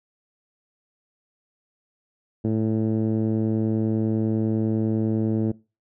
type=tone with low-pass filter; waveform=10% pulse; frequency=110 Hz; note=A2; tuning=in tune; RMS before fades=-23 dBFS; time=2.44-5.52 s; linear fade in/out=10 ms; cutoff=310 Hz; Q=1.1; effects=noise-tail reverb RT60 0.3 s tail -22 dB re dry